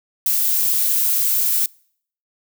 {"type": "noise", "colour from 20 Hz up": "violet", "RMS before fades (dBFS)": -18, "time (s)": [0.26, 1.66], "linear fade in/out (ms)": 2, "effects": ["noise-tail reverb RT60 0.6 s tail -26 dB re dry"]}